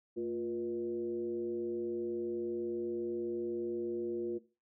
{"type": "tone with frequency modulation", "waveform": "sine", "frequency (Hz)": 353.1, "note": "F4", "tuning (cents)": 19, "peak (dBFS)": -33, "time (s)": [0.16, 4.39], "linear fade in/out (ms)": 20, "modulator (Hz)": 128, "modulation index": 0.66, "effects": ["noise-tail reverb RT60 0.3 s tail -17 dB re dry"]}